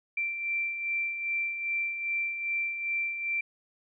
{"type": "beating tone pair", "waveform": "sine", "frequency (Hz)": [2349, 2351.5], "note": ["D7", "D7"], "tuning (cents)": [0, 2], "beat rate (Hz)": 2.5, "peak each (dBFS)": [-38, -29], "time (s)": [0.17, 3.41], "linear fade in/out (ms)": 5, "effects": []}